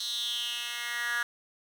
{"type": "tone with high-pass filter sweep", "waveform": "10% pulse", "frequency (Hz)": 238.4, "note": "A#3", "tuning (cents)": 39, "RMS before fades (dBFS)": -33, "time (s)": [0, 1.23], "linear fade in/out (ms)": 2, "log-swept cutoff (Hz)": [4200, 1600], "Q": 5.7, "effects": []}